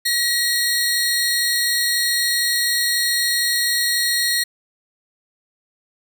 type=tone pair together; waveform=sawtooth; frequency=1907 / 4266 Hz; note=A#6 / C8; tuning=+39 / +33 cents; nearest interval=octave + major second; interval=1394 cents; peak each=-17 dBFS; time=0.05-4.44 s; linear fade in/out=10 ms; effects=none